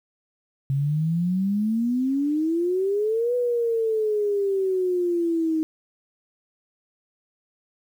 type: exponential two-way sweep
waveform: sine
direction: up then down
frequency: 134.5 to 494.6 to 313.3 Hz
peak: -20 dBFS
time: 0.7-5.63 s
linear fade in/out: 0 ms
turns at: 3.35 s
effects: 9-bit